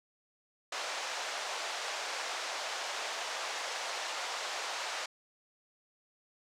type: band-pass noise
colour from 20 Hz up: pink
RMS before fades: -38 dBFS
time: 0.72-5.06 s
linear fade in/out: 5 ms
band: 570 to 6900 Hz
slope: 24 dB/octave
effects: none